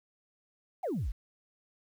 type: exponential sweep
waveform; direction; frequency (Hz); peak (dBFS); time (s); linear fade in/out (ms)
sine; down; 827 to 38.29; -29; 0.83-1.12; 10
effects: tanh soft clip ceiling -27 dBFS + 10-bit